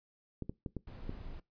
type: clicks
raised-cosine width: 3 ms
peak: -25 dBFS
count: 5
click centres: 0.423 / 0.495 / 0.662 / 0.767 / 1.094 s
type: noise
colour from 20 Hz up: brown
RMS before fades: -45 dBFS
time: 0.87-1.4 s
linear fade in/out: 5 ms
effects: noise-tail reverb RT60 0.2 s tail -21 dB re dry + resampled to 11025 Hz